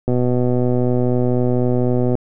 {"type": "click train", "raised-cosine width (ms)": 2, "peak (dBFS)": -6, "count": 258, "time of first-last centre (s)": [0.08, 2.153], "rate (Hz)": 124, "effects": []}